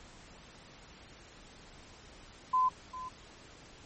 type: tone with echo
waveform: sine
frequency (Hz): 1020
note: C6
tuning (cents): -44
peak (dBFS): -24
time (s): 2.53-2.69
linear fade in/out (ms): 10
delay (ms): 400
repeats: 1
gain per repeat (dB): -15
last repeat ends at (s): 3.09
effects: pink hiss -54 dBFS RMS until 3.85 s + MP3 32 kbps